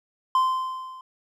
triangle tone with level ramp, 1037 Hz, C6, 16 cents flat, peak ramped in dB -14 to -38 dBFS, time 0.35-1.01 s, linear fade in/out 2 ms, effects none

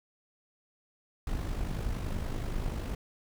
brown noise with amplitude modulation, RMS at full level -31 dBFS, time 1.27-2.95 s, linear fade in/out 2 ms, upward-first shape sine, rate 50.5 Hz, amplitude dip 50%, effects none

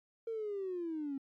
triangle linear sweep, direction down, 461.4 to 267.2 Hz, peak -32 dBFS, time 0.27-1.18 s, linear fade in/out 5 ms, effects tanh soft clip ceiling -33 dBFS + MP3 96 kbps

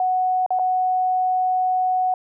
sine tone with dropouts, 740 Hz, F#5, in tune, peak -17 dBFS, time 0-2.14 s, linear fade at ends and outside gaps 2 ms, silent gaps 0.463-0.505 / 0.589-0.594 s, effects none

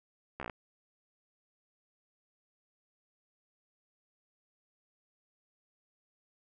slowing click train, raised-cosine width 0.5 ms, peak -24 dBFS, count 7, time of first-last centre 0.4-0.498 s, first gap 14 ms, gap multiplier 1.06, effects none

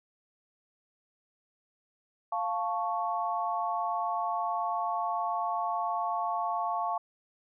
sine chord, F augmented, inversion none, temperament equal, 698.5 / 880 / 1108.7 Hz, F5 / A5 / C#6, 0 / 0 / 0 cents, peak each -32 / -33 / -33 dBFS, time 2.32-6.98 s, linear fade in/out 5 ms, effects none

